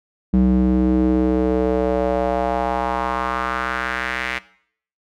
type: tone with band-pass filter sweep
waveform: square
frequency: 63 Hz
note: B1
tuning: 35 cents sharp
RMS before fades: -19 dBFS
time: 0.33-4.39 s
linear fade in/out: 10 ms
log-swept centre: 210 to 2100 Hz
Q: 2.6
effects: noise-tail reverb RT60 0.6 s tail -19 dB re dry